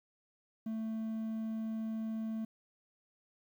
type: tone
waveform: triangle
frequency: 221.5 Hz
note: A3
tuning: 12 cents sharp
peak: -33 dBFS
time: 0.66-2.45 s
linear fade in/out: 5 ms
effects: 11-bit